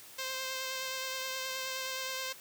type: tone with vibrato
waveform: 5% pulse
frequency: 523.3 Hz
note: C5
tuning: in tune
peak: -24 dBFS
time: 0.18-2.33 s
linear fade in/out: 10 ms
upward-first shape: triangle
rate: 9.5 Hz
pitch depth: 17 cents each way
effects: white hiss -52 dBFS RMS until 2.4 s + high-pass 80 Hz 12 dB/octave